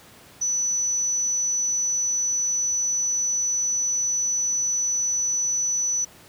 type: tone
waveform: sine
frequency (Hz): 5960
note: F#8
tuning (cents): +12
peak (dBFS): -21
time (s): 0.41-6.05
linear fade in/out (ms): 10
effects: pink hiss -49 dBFS RMS until 6.28 s + high-pass 80 Hz 12 dB/octave